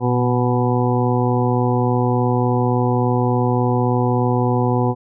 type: harmonic tone with a mistuned harmonic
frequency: 123.47 Hz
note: B2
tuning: in tune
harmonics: 1 / 2 / 3 / 4 / 6 / 7 / 8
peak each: -18 / -21 / -23 / -24 / -26 / -26 / -27 dBFS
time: 0-4.95 s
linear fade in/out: 50 ms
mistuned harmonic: 1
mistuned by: -36 cents
effects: none

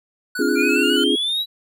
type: tone with vibrato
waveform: square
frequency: 1449 Hz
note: F#6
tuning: 37 cents flat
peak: -25 dBFS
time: 0.35-1.04 s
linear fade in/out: 5 ms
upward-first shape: square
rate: 7.3 Hz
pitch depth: 38 cents each way
type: chord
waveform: sine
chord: D half-diminished seventh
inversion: third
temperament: equal with one note detuned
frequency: 261.6 / 293.7 / 342.8 / 415.3 Hz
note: C4 / D4 / F4 / Ab4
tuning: 0 / 0 / -32 / 0 cents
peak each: -22 dBFS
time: 0.39-1.16 s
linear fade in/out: 5 ms
type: exponential sweep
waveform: triangle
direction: up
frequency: 2349 to 3951 Hz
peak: -18 dBFS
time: 0.55-1.46 s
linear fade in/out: 50 ms
effects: none

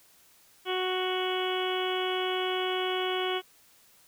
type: harmonic tone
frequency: 370 Hz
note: F#4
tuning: in tune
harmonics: 1 / 2 / 3 / 4 / 5 / 6 / 7 / 8 / 9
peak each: -30 / -35 / -37 / -39 / -45 / -39 / -45 / -36 / -38 dBFS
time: 0.65-3.42 s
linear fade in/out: 50 ms
effects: white hiss -60 dBFS RMS until 4.07 s

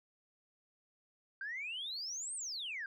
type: exponential two-way sweep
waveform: sine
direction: up then down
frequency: 1545 to 8910 to 1545 Hz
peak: -38 dBFS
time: 1.41-2.86 s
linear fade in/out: 2 ms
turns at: 2.35 s
effects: tanh soft clip ceiling -34 dBFS

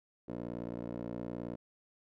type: tone with band-pass filter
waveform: 15% pulse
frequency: 59 Hz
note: A#1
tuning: 22 cents sharp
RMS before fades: -41 dBFS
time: 0.28-1.56 s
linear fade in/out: 10 ms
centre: 380 Hz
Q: 2.4
effects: none

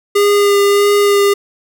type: tone with vibrato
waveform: square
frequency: 405.7 Hz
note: G#4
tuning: 41 cents flat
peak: -9 dBFS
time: 0.15-1.34 s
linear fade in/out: 10 ms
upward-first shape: sine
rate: 1.6 Hz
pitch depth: 14 cents each way
effects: none

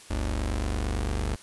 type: tone pair together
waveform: sawtooth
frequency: 48.89 / 73.4 Hz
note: G1 / D2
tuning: -4 / 0 cents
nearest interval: perfect fifth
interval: 704 cents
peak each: -24 / -26 dBFS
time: 0.1-1.36 s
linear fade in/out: 10 ms
effects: white hiss -49 dBFS RMS until 1.42 s + resampled to 24000 Hz

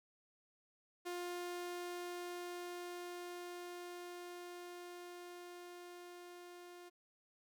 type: tone with level ramp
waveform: sawtooth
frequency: 353 Hz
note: F4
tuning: 19 cents sharp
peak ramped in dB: -37 to -49 dBFS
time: 1.05-6.9 s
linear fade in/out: 20 ms
effects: none

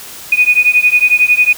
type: beating tone pair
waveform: sine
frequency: 2471 / 2482 Hz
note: D#7 / D#7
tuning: -13 / -5 cents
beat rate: 11 Hz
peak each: -10 dBFS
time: 0.32-1.53 s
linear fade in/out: 5 ms
effects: white hiss -31 dBFS RMS until 1.57 s

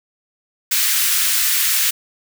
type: high-pass noise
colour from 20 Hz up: white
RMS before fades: -17 dBFS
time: 0.71-1.91 s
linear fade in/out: 10 ms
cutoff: 1400 Hz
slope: 24 dB/octave
effects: none

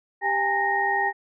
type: tone cluster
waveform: sine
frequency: 393.9 / 809 / 889 / 1863 Hz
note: G4 / G#5 / A5 / A#6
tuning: +8 / -46 / +18 / -2 cents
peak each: -31 / -24 / -30 / -24 dBFS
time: 0.21-1.13 s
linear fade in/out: 50 ms
effects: none

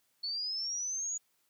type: linear sweep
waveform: sine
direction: up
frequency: 4376 to 6840 Hz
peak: -33 dBFS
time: 0.23-1.18 s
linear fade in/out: 10 ms
effects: white hiss -74 dBFS RMS until 1.49 s + high-pass 80 Hz 12 dB/octave

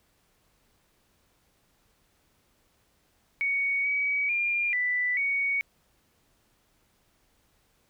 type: tone with pitch steps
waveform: sine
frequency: 2234 / 2269 / 2402 / 1982 / 2235 Hz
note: C#7 / C#7 / D7 / B6 / C#7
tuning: +13 / +40 / +38 / +6 / +14 cents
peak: -24 dBFS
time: 3.41-5.61 s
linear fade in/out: 0 ms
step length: 440 ms
effects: pink hiss -68 dBFS RMS until 7.89 s

